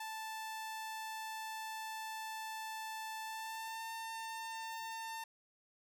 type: tone with pitch glide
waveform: sawtooth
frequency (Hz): 880 to 900.6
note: A5 to A5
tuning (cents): 0 to +40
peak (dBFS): -38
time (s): 0-5.24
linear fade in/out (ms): 5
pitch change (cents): +40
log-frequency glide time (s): 3.24-3.88
effects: none